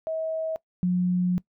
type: tone pair in turn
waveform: sine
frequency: 641 / 179.87 Hz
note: E5 / F#3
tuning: -49 / -49 cents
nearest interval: octave + minor seventh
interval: 2200 cents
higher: first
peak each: -26 / -20 dBFS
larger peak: second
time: 0.07-0.56 / 0.83-1.38 s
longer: second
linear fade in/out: 0 ms
effects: noise-tail reverb RT60 0.1 s tail -21 dB re dry